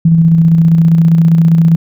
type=tone with tremolo; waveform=sine; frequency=164.81 Hz; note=E3; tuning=in tune; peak=-3 dBFS; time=0.05-1.76 s; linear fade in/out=5 ms; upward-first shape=square; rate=15 Hz; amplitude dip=30%; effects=none